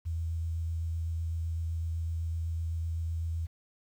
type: tone with vibrato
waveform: sine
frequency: 82.41 Hz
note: E2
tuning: in tune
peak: -30 dBFS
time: 0.05-3.47 s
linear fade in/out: 20 ms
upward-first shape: sine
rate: 7.9 Hz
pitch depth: 14 cents each way
effects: 10-bit